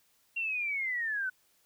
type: linear sweep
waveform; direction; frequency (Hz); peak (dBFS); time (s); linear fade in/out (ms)
sine; down; 2764 to 1480; -30; 0.36-1.3; 10
effects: white hiss -69 dBFS RMS until 1.65 s